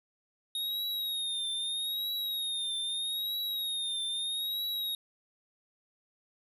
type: tone with vibrato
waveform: square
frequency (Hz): 3729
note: A#7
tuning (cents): 0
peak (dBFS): -32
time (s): 0.55-4.95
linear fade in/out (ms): 2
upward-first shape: triangle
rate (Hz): 0.79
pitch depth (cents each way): 81
effects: none